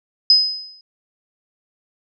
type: tone with exponential decay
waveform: sine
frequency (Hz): 5040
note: D#8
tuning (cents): +21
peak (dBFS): -6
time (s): 0.3-0.81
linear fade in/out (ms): 2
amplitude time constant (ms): 110
effects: none